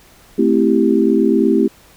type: chord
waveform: sine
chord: A minor seventh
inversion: none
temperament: equal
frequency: 220 / 261.6 / 329.6 / 392 Hz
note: A3 / C4 / E4 / G4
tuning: 0 / 0 / 0 / 0 cents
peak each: -16 dBFS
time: 0.38-1.68 s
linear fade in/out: 10 ms
effects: pink hiss -47 dBFS RMS until 1.96 s